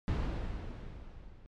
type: noise with level ramp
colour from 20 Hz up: brown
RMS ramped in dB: -29 to -55 dBFS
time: 0.08-1.46 s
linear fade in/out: 0 ms
effects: low-pass 4000 Hz 12 dB/octave + MP3 96 kbps

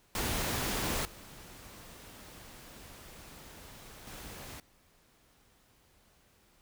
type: noise with level steps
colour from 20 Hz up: pink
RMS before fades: -33 / -51 / -46 dBFS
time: 0.15-4.6 s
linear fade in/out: 2 ms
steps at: 1.05 / 4.07 s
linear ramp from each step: 2 ms
effects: pink hiss -66 dBFS RMS until 6.61 s

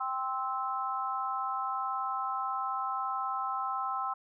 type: chord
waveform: sine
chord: C major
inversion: second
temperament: just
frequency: 784.9 / 1046.5 / 1308.1 Hz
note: G5 / C6 / E6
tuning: +2 / 0 / -14 cents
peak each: -36 / -35 / -34 dBFS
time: 0-4.14 s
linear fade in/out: 10 ms
effects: none

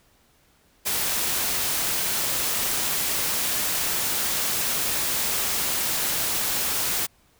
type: noise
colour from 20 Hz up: white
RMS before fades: -25 dBFS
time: 0.85-7.07 s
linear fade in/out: 20 ms
effects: pink hiss -61 dBFS RMS until 7.39 s

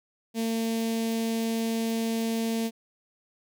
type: tone with notch filter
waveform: sawtooth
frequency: 226.6 Hz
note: A#3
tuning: 49 cents flat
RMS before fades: -28 dBFS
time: 0.34-2.71 s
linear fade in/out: 50 ms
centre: 1300 Hz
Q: 0.66
effects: none

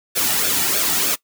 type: noise with flanger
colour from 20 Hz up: white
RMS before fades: -19 dBFS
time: 0.15-1.16 s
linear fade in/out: 20 ms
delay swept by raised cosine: 0.99 to 1.93 ms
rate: 3.2 Hz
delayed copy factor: -0.6
effects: noise-tail reverb RT60 0.1 s tail -20 dB re dry

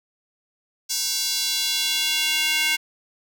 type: tone with high-pass filter sweep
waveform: square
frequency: 309.3 Hz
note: D#4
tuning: 10 cents flat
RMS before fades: -23 dBFS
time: 0.89-2.77 s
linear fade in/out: 20 ms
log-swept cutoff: 5300 to 2300 Hz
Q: 2.1
effects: none

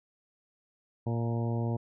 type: harmonic tone with a mistuned harmonic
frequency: 116.54 Hz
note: A#2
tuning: in tune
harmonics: 1 / 2 / 3 / 4 / 5 / 6 / 7 / 8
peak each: -29 / -35 / -39 / -41 / -43 / -45 / -46 / -47 dBFS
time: 1.06-1.77 s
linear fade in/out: 10 ms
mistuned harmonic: 7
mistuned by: +28 cents
effects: none

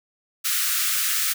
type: high-pass noise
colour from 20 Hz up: white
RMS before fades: -23 dBFS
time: 0.44-1.34 s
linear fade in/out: 20 ms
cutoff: 1200 Hz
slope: 96 dB/octave
effects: none

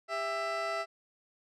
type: tone pair together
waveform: 20% pulse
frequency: 400 / 663.5 Hz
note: G4 / E5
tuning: +35 / +11 cents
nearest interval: major sixth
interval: 876 cents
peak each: -36 / -27 dBFS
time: 0.08-0.86 s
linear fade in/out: 50 ms
effects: low-pass 5000 Hz 12 dB/octave

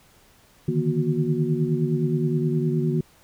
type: tone cluster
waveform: sine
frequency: 142.1 / 151.5 / 161.1 / 238.1 / 366.2 Hz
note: C#3 / D#3 / E3 / A#3 / F#4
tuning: +43 / -46 / -39 / +37 / -18 cents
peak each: -32 / -24 / -26 / -27 / -27 dBFS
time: 0.68-3.01 s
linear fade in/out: 5 ms
effects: pink hiss -56 dBFS RMS until 3.23 s

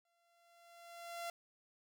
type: tone with exponential growth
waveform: sawtooth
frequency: 685 Hz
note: F5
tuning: 34 cents flat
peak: -36 dBFS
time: 0.05-1.3 s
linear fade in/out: 2 ms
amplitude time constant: 270 ms
effects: none

